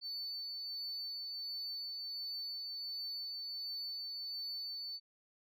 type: tone with tremolo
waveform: sine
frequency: 4503 Hz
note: C#8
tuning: 26 cents sharp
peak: -37 dBFS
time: 0.01-5 s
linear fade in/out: 50 ms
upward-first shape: sine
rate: 1.4 Hz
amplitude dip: 25%
effects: tanh soft clip ceiling -37 dBFS